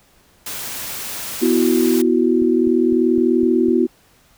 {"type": "noise", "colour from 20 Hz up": "white", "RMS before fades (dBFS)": -28, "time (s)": [0.46, 2.02], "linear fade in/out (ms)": 5}
{"type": "chord", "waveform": "sine", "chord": "B suspended fourth", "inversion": "none", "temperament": "equal", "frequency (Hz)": [246.9, 329.6, 370], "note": ["B3", "E4", "F#4"], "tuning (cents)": [0, 0, 0], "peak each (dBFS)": -17, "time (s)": [1.41, 3.87], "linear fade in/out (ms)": 20}
{"type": "click train", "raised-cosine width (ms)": 3, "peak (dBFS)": -20, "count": 6, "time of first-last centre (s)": [2.42, 3.686], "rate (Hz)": 3.95}
{"effects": ["pink hiss -54 dBFS RMS until 4.37 s"]}